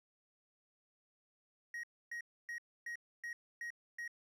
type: tone bursts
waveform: triangle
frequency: 1887 Hz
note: A#6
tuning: 21 cents sharp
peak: -39 dBFS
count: 7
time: 1.74-4.078 s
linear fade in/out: 2 ms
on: 94 ms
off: 280 ms
effects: none